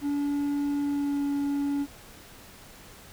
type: tone with pitch glide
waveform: triangle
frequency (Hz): 286.6 to 283.6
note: D4 to C#4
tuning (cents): -42 to +40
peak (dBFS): -23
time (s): 0.01-1.87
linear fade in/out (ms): 50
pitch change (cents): -18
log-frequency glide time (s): 0.8-1.25
effects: pink hiss -49 dBFS RMS until 3.12 s